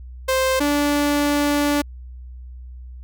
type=tone pair in turn; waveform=sawtooth; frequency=523.3 / 290.3 Hz; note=C5 / D4; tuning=0 / -20 cents; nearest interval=minor seventh; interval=1020 cents; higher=first; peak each=-13 dBFS; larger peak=neither; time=0.28-0.6 / 0.6-1.82 s; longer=second; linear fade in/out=10 ms; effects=added 62 Hz sine -34 dBFS peak until 3.03 s